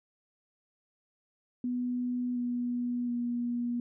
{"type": "tone with pitch steps", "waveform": "sine", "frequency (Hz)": [246.8, 243.5, 240.3], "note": ["B3", "B3", "B3"], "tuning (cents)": [-1, -24, -47], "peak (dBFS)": -29, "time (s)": [1.64, 3.8], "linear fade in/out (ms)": 2, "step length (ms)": 720, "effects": []}